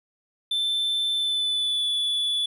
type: tone with pitch glide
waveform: triangle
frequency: 3540 to 3445 Hz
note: A7 to A7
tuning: +10 to -37 cents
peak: -21 dBFS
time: 0.51-2.46 s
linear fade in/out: 5 ms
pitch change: -47 cents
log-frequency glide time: 1.14-1.9 s
effects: none